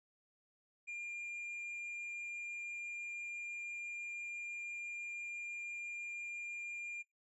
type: tone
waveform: triangle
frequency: 2402 Hz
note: D7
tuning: 38 cents sharp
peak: -40 dBFS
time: 0.87-7.03 s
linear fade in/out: 20 ms
effects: noise-tail reverb RT60 0.2 s tail -23 dB re dry + resampled to 24000 Hz